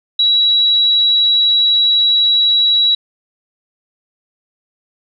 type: tone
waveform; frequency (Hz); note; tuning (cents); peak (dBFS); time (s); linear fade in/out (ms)
sine; 3896; B7; -24; -9; 0.19-2.95; 5
effects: none